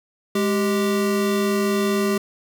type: tone pair together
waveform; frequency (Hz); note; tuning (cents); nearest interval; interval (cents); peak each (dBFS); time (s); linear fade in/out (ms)
square; 207.7 / 392.1; G#3 / G4; 0 / 0; major seventh; 1100; -22; 0.35-2.18; 5
effects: none